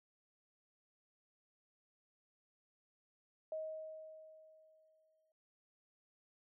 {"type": "tone with exponential decay", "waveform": "sine", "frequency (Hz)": 630, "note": "D#5", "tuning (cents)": 21, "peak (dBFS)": -38, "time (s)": [3.52, 5.32], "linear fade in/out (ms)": 2, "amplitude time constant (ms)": 390, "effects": []}